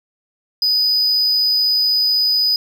triangle tone, 4978 Hz, D#8, in tune, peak -12 dBFS, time 0.62-2.56 s, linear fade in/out 2 ms, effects none

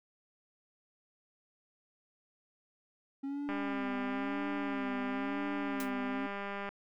triangle tone with vibrato, 271.7 Hz, C#4, 35 cents flat, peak -33 dBFS, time 3.23-6.27 s, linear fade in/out 10 ms, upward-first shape sine, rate 0.99 Hz, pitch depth 100 cents each way
click train, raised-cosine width 0.5 ms, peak -25 dBFS, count 641, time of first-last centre 3.49-6.69 s, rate 200 Hz
white noise with exponential decay, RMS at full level -39 dBFS, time 5.8-5.92 s, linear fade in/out 2 ms, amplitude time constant 24 ms
effects none

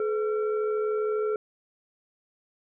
sine tone with frequency modulation, 428.1 Hz, A4, 47 cents flat, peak -24 dBFS, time 0-1.36 s, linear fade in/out 2 ms, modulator 929 Hz, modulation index 0.5, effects none

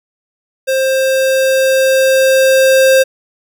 square tone with level ramp, 529 Hz, C5, 19 cents sharp, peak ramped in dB -12 to -6 dBFS, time 0.67-3.04 s, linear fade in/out 20 ms, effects none

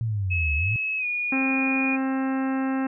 sine linear two-way sweep, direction down then up, 117.3 to 69.3 to 117.3 Hz, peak -23 dBFS, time 0.01-0.76 s, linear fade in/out 0 ms, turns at 0.55 s
sine tone with pitch glide, 2578 to 2446 Hz, E7 to D#7, -39 to -30 cents, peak -24 dBFS, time 0.3-1.97 s, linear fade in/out 20 ms, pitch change -91 cents, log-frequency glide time 0.98-1.06 s
harmonic tone, 265.6 Hz, C4, 26 cents sharp, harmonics 1 / 2 / 3 / 4 / 5 / 6 / 7 / 8 / 9 / 10, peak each -23 / -36 / -34 / -39 / -39 / -39 / -42 / -47 / -53 / -45 dBFS, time 1.32-2.87 s, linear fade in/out 5 ms
effects none

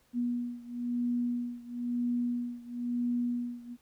sine beating tone pair, 241.5 / 242.5 Hz, B3 / B3, -39 / -31 cents, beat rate 1 Hz, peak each -32 / -34 dBFS, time 0.13-3.77 s, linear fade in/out 50 ms, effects pink hiss -68 dBFS RMS until 3.81 s

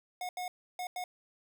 square tone bursts at uneven times, 725 Hz, F#5, 35 cents flat, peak -36 dBFS, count 4, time 0.21-0.29 / 0.37-0.48 / 0.79-0.87 / 0.96-1.04 s, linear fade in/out 2 ms, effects none

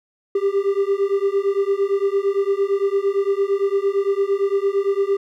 triangle beating tone pair, 392 / 400.8 Hz, G4 / G4, 0 / +38 cents, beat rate 8.8 Hz, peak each -18 dBFS, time 0.35-5.17 s, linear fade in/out 5 ms, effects none

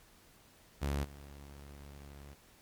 sawtooth tone with level steps, 70.7 Hz, C#2, 35 cents sharp, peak -28 / -45 dBFS, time 0.81-2.35 s, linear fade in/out 20 ms, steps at 1.03 s, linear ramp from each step 20 ms, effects pink hiss -62 dBFS RMS until 2.61 s + MP3 96 kbps

